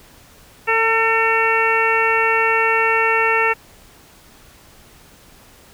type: harmonic tone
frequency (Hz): 450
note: A4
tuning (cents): +39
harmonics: 1 / 2 / 3 / 4 / 5 / 6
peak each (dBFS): -21 / -21 / -21 / -21 / -21 / -21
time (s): 0.67-3.54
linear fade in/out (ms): 20
effects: pink hiss -47 dBFS RMS until 5.73 s